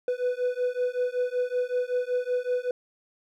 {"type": "beating tone pair", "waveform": "triangle", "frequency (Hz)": [493.9, 499.2], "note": ["B4", "B4"], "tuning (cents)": [0, 19], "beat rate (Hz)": 5.3, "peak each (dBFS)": -26, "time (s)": [0.08, 2.71], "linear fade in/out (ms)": 2, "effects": []}